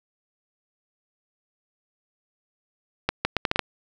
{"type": "accelerating click train", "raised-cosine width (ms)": 0.3, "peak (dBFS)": -5, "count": 7, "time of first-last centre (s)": [3.09, 3.593], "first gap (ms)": 160, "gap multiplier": 0.73, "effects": []}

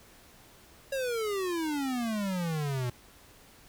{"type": "exponential sweep", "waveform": "square", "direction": "down", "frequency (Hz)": [554.4, 120], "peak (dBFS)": -30, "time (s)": [0.92, 2.9], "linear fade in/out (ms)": 5, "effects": ["pink hiss -56 dBFS RMS until 3.68 s"]}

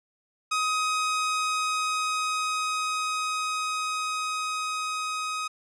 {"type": "tone with level ramp", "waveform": "sawtooth", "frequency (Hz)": 1259, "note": "D#6", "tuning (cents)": 20, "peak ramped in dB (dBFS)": [-20, -25], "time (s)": [0.51, 5.48], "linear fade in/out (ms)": 10, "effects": ["resampled to 22050 Hz"]}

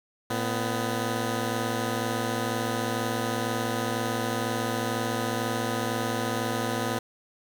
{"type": "tone pair together", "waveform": "10% pulse", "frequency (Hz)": [113.92, 249.9], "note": ["A#2", "B3"], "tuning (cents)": [-39, 21], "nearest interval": "octave + major second", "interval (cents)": 1360, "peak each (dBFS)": -21, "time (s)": [0.3, 6.99], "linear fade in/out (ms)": 5, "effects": []}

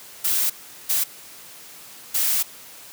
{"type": "noise bursts at uneven times", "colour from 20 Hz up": "blue", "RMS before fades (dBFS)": -21, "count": 3, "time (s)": [[0.24, 0.5], [0.89, 1.04], [2.14, 2.43]], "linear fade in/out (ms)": 10, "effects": ["white hiss -43 dBFS RMS until 2.92 s", "high-pass 100 Hz 12 dB/octave"]}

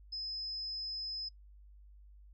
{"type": "tone", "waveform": "sine", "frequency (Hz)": 5100, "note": "D#8", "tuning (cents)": 42, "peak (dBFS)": -37, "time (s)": [0.12, 1.29], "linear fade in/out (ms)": 10, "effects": ["noise-tail reverb RT60 0.1 s tail -22 dB re dry", "added 50 Hz sine -54 dBFS peak until 2.33 s"]}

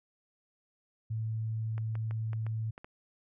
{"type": "tone", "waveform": "sine", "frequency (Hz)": 110.9, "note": "A2", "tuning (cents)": 14, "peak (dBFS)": -31, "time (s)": [1.1, 2.71], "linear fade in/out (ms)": 10}
{"type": "clicks", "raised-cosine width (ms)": 0.5, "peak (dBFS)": -31, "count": 7, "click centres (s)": [1.78, 1.954, 2.11, 2.332, 2.466, 2.779, 2.845]}
{"effects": []}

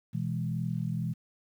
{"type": "chord", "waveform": "sine", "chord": "E major", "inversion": "second", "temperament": "equal", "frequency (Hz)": [123.47, 164.81, 207.7], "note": ["B2", "E3", "G#3"], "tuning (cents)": [0, 0, 0], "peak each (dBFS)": [-33, -32, -37], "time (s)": [0.13, 1.14], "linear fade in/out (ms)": 20, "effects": ["10-bit"]}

